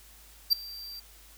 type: tone with ADSR envelope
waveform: square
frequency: 4699 Hz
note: D8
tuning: in tune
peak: -17 dBFS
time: 0.5-1 s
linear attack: 27 ms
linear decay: 6 ms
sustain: -23 dB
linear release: 7 ms
effects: added 52 Hz sine -55 dBFS peak until 1.37 s + white hiss -55 dBFS RMS until 1.37 s